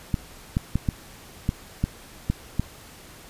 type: clicks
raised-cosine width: 5 ms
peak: -9 dBFS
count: 8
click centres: 0.142 / 0.569 / 0.756 / 0.888 / 1.491 / 1.84 / 2.3 / 2.596 s
effects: pink hiss -46 dBFS RMS until 3.29 s + resampled to 32000 Hz